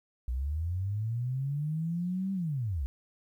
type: linear two-way sweep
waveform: sine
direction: up then down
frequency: 58.9 to 196 to 58.9 Hz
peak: -29 dBFS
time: 0.28-2.86 s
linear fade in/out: 0 ms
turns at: 2.33 s
effects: 11-bit